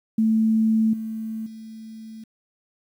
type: tone with level steps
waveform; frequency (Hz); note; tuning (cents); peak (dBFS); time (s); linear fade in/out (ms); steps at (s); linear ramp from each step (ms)
sine; 221; A3; +8; -16 / -27 / -36; 0.18-2.24; 5; 0.93 / 1.46; 5
effects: 9-bit